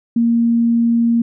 sine tone, 233.1 Hz, A#3, in tune, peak -11 dBFS, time 0.16-1.22 s, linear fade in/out 5 ms, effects none

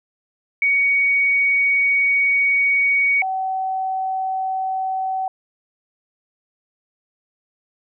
sine tone pair in turn, 2242 / 759.5 Hz, C#7 / F#5, +19 / +45 cents, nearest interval octave + perfect fifth, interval 1874 cents, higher first, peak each -14 / -20 dBFS, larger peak first, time 0.62-3.22 / 3.22-5.28 s, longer first, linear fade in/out 2 ms, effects none

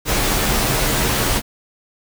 pink noise with comb filter, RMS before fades -18 dBFS, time 0.05-1.42 s, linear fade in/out 50 ms, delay 12 ms, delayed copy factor -0.6, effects none

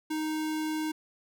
square tone, 311.1 Hz, D#4, in tune, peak -30 dBFS, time 0.1-0.92 s, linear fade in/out 10 ms, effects none

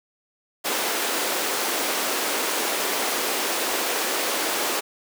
pink high-pass noise, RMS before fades -25 dBFS, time 0.64-4.81 s, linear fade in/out 20 ms, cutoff 320 Hz, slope 24 dB/octave, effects none

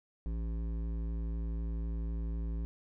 sine tone with hard clipping, 56 Hz, A1, 31 cents sharp, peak -35 dBFS, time 0.26-2.65 s, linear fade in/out 0 ms, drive 12 dB, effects none

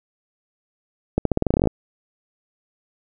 accelerating click train, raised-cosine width 2 ms, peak -4 dBFS, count 14, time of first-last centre 1.18-1.673 s, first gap 73 ms, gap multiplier 0.88, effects none

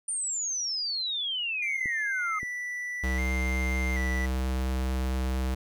sine exponential sweep, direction down, 9200 to 1244.5 Hz, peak -28 dBFS, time 0.08-2.39 s, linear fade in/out 5 ms
triangle tone with vibrato, 2032 Hz, B6, 49 cents sharp, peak -30 dBFS, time 1.62-4.26 s, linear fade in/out 5 ms, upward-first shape square, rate 0.64 Hz, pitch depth 55 cents each way
clicks, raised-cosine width 3 ms, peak -28 dBFS, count 2, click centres 1.858 / 2.431 s
square tone, 64.6 Hz, C2, 21 cents flat, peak -27 dBFS, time 3.03-5.55 s, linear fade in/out 10 ms
effects none

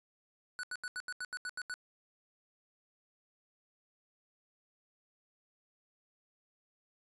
square tone bursts, 1480 Hz, F#6, in tune, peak -38 dBFS, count 10, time 0.59-1.74 s, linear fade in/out 0 ms, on 43 ms, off 80 ms, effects resampled to 24000 Hz

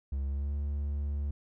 triangle tone with pitch glide, 68.5 to 71.95 Hz, C#2 to D2, -20 to -35 cents, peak -28 dBFS, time 0.12-1.31 s, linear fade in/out 5 ms, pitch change +85 cents, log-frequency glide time 0.25-0.54 s, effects none

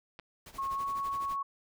clicks, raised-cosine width 0.3 ms, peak -31 dBFS, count 2, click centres 0.191 / 0.197 s
pink noise with tremolo, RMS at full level -48 dBFS, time 0.46-1.36 s, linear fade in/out 2 ms, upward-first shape sine, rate 12 Hz, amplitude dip 80%
sine tone with pitch glide, 1089 to 1108 Hz, C#6 to C#6, -31 to -1 cents, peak -31 dBFS, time 0.58-1.43 s, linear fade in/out 10 ms, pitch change +30 cents, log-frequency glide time 0.73-0.81 s
effects none

